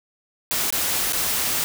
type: noise with dropouts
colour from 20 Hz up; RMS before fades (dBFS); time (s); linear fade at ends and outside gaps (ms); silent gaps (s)
white; -23; 0.51-1.64; 0; 0.704-0.725 / 1.123-1.132
effects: none